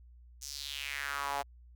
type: tone with high-pass filter sweep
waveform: sawtooth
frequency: 141 Hz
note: C#3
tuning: 30 cents sharp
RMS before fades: -38 dBFS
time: 0.41-1.43 s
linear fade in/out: 20 ms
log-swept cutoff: 6400 to 720 Hz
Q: 3.4
effects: added 60 Hz sine -53 dBFS peak until 1.75 s